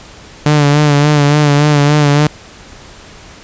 sawtooth tone with vibrato, 146.83 Hz, D3, in tune, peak -3 dBFS, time 0.46-2.27 s, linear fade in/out 2 ms, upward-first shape sine, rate 3.5 Hz, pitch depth 45 cents each way, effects pink hiss -36 dBFS RMS until 3.43 s + resampled to 16000 Hz

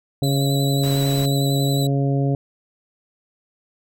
harmonic tone, 138.59 Hz, C#3, in tune, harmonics 1 / 2 / 3 / 4 / 5, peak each -18 / -24 / -28 / -30 / -32 dBFS, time 0.22-2.35 s, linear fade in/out 2 ms
sawtooth tone with vibrato, 3951 Hz, B7, in tune, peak -24 dBFS, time 0.23-1.87 s, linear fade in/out 5 ms, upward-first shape triangle, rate 11 Hz, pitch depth 30 cents each way
pink noise, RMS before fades -34 dBFS, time 0.83-1.26 s, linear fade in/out 5 ms
effects none

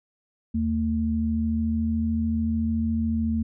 sine tone pair together, 79.6 / 225.1 Hz, D#2 / A3, +40 / +40 cents, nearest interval octave + tritone, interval 1800 cents, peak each -27 / -23 dBFS, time 0.54-3.43 s, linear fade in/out 10 ms, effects none

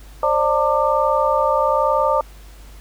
sine tone cluster, 536 / 597 / 903 / 1188 Hz, C5 / D5 / A5 / D6, +42 / +28 / +45 / +20 cents, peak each -20 dBFS, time 0.23-2.21 s, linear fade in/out 2 ms, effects added 50 Hz sine -38 dBFS peak until 2.8 s + pink hiss -48 dBFS RMS until 2.8 s

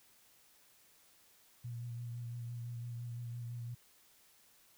sine tone with vibrato, 119.2 Hz, A#2, 39 cents sharp, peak -40 dBFS, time 1.64-3.75 s, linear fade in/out 10 ms, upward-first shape sine, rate 5.9 Hz, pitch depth 24 cents each way, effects white hiss -66 dBFS RMS until 4.77 s

